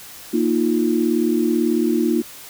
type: chord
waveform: sine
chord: Bb suspended fourth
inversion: none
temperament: equal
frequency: 233.1 / 311.1 / 349.2 Hz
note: Bb3 / Eb4 / F4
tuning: 0 / 0 / 0 cents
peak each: -20 dBFS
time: 0.33-2.22 s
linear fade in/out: 10 ms
effects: white hiss -39 dBFS RMS until 2.49 s